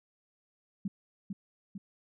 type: tone with echo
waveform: sine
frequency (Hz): 195.5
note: G3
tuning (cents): -4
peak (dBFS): -30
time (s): 0.85-0.88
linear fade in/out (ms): 5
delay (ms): 450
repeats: 2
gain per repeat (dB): -4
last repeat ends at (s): 1.78
effects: none